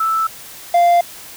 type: tone pair in turn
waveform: sine / triangle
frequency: 1318.5 / 694.8 Hz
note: E6 / F5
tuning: 0 / -9 cents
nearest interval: major seventh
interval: 1109 cents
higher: first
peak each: -14 / -7 dBFS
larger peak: second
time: 0-0.27 / 0.74-1.01 s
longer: neither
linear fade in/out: 5 ms
effects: white hiss -36 dBFS RMS until 1.36 s